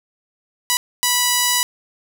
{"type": "tone bursts at uneven times", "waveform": "5% pulse", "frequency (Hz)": 982, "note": "B5", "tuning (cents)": -10, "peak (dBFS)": -3, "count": 2, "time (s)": [[0.7, 0.77], [1.03, 1.63]], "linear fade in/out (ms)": 0, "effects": []}